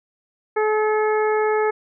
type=harmonic tone with a mistuned harmonic; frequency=429 Hz; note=A4; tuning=44 cents flat; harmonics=1 / 2 / 3 / 4 / 5; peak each=-18 / -24 / -28 / -30 / -32 dBFS; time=0.56-1.71 s; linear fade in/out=10 ms; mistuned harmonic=5; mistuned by=+19 cents; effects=none